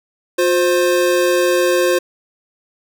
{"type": "tone pair together", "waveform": "square", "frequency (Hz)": [357, 523.3], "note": ["F4", "C5"], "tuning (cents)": [38, 0], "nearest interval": "perfect fifth", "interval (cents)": 662, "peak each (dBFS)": -16, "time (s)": [0.38, 1.99], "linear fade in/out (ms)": 10, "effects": []}